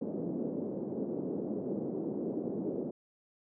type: band-pass noise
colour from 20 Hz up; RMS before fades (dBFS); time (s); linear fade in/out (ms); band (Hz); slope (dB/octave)
pink; -36; 0.01-2.91; 10; 200 to 460; 24
effects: none